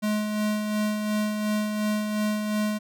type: tone with tremolo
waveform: square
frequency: 211.7 Hz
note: G#3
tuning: 33 cents sharp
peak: -23 dBFS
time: 0.02-2.79 s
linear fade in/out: 20 ms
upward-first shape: sine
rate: 2.8 Hz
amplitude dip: 40%
effects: none